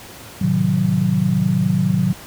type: chord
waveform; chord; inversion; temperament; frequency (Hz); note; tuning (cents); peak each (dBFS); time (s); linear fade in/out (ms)
sine; A diminished seventh; none; equal; 110 / 130.81 / 155.56 / 185; A2 / C3 / Eb3 / Gb3; 0 / 0 / 0 / 0; -23 / -22 / -20 / -17; 0.41-2.13; 5
effects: pink hiss -38 dBFS RMS until 2.26 s + high-pass 60 Hz 12 dB/octave